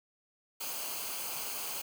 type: noise with comb filter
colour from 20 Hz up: white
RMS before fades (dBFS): -38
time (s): 0.6-1.82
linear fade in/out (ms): 10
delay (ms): 0.54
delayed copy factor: -0.6
effects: none